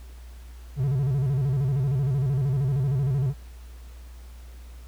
triangle tone with vibrato, 135.1 Hz, C#3, 44 cents flat, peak -19 dBFS, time 0.76-3.34 s, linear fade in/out 50 ms, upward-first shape square, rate 13 Hz, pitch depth 110 cents each way, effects added 60 Hz sine -40 dBFS peak until 4.87 s + pink hiss -55 dBFS RMS until 4.87 s

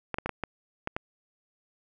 clicks, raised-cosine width 0.5 ms, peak -15 dBFS, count 7, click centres 0.143 / 0.185 / 0.26 / 0.293 / 0.437 / 0.874 / 0.965 s, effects none

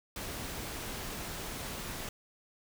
pink noise, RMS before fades -40 dBFS, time 0.16-2.09 s, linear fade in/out 2 ms, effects none

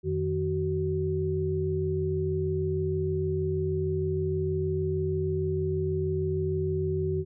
sine tone cluster, 89.3 / 155.7 / 376.2 Hz, F2 / D#3 / F#4, +39 / +2 / +29 cents, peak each -31 / -31 / -28 dBFS, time 0.03-7.25 s, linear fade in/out 50 ms, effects none

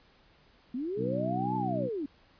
sine linear two-way sweep, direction up then down, 233.1 to 886 to 264.7 Hz, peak -31 dBFS, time 0.74-2.06 s, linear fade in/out 5 ms, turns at 1.56 s
harmonic tone, 62.6 Hz, B1, 24 cents sharp, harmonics 2 / 3 / 4 / 5 / 6, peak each -36 / -35 / -37 / -37 / -42 dBFS, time 0.96-1.9 s, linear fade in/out 50 ms
effects pink hiss -62 dBFS RMS until 2.39 s + resampled to 11025 Hz

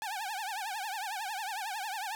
sawtooth tone with vibrato, 820 Hz, G#5, 22 cents flat, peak -31 dBFS, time 0.02-2.15 s, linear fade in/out 0 ms, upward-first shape triangle, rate 11 Hz, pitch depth 210 cents each way, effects none

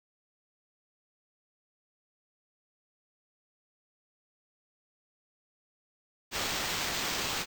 blue noise with sample-and-hold, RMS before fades -33 dBFS, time 6.31-7.46 s, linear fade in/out 50 ms, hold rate 11025 Hz, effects none

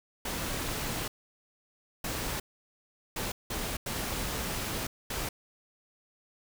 pink noise bursts at uneven times, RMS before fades -34 dBFS, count 6, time 0.25-1.08 / 2.04-2.4 / 3.16-3.32 / 3.5-3.77 / 3.86-4.87 / 5.1-5.29 s, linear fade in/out 5 ms, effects none

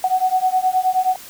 sine beating tone pair, 740 / 749.5 Hz, F#5 / F#5, 0 / +22 cents, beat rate 9.5 Hz, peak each -18 dBFS, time 0.04-1.16 s, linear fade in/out 2 ms, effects white hiss -39 dBFS RMS until 1.29 s

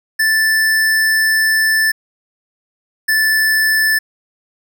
square tone pair in turn, 1760 / 1753.7 Hz, A6 / A6, 0 / -6 cents, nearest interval unison, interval 6 cents, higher first, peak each -12 dBFS, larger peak neither, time 0.19-1.92 / 3.08-3.99 s, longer first, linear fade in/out 10 ms, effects none

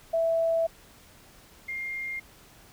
sine tone pair in turn, 659.3 / 2117 Hz, E5 / C7, 0 / +20 cents, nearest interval octave + minor sixth, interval 2020 cents, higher second, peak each -22 / -31 dBFS, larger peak first, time 0.13-0.67 / 1.68-2.2 s, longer first, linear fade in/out 10 ms, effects pink hiss -54 dBFS RMS until 2.72 s

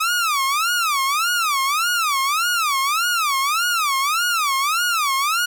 sawtooth tone with vibrato, 1244.5 Hz, D#6, in tune, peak -14 dBFS, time 0-5.46 s, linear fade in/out 10 ms, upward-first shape sine, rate 1.7 Hz, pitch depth 260 cents each way, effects none

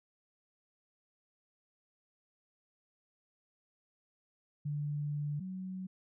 sine tone pair in turn, 146.83 / 186.81 Hz, D3 / F#3, 0 / +17 cents, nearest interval major third, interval 417 cents, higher second, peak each -33 / -38 dBFS, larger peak first, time 4.65-5.4 / 5.4-5.87 s, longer first, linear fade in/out 10 ms, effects none

